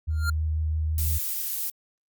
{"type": "tone with vibrato", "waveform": "sine", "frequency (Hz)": 78.2, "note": "D#2", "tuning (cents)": 9, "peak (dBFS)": -23, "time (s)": [0.07, 1.19], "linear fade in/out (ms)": 20, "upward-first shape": "sine", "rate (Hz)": 6.1, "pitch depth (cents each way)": 11}
{"type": "tone with exponential growth", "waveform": "square", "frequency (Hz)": 1396.9, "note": "F6", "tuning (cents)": 0, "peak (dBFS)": -24, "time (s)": [0.1, 0.3], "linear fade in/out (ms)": 5, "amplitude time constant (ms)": 42}
{"type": "noise", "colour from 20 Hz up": "violet", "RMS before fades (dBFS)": -29, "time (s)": [0.98, 1.7], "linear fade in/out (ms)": 2}
{"effects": ["Opus 48 kbps"]}